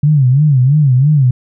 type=tone with vibrato; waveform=sine; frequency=138.59 Hz; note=C#3; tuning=in tune; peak=-6 dBFS; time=0.03-1.31 s; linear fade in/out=5 ms; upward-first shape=sine; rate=3 Hz; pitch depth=180 cents each way; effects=none